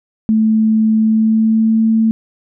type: tone with pitch glide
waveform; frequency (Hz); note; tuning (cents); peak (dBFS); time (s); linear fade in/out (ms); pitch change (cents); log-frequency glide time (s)
sine; 219.2 to 222.8; A3 to A3; -6 to +22; -9; 0.29-2.11; 0; +28; 0.98-1.83
effects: none